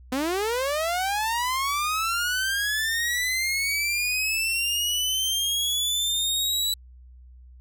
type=linear sweep; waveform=sawtooth; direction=up; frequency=246.9 to 3951 Hz; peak=-20 dBFS; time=0.12-6.74 s; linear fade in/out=5 ms; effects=added 62 Hz sine -45 dBFS peak until 7.6 s